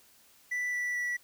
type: tone with pitch steps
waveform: triangle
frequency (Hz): 1975.5 / 1963 / 1950.6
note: B6 / B6 / B6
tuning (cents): 0 / -11 / -22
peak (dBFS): -28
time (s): 0.51-1.17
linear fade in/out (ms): 10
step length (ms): 220
effects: white hiss -61 dBFS RMS until 1.23 s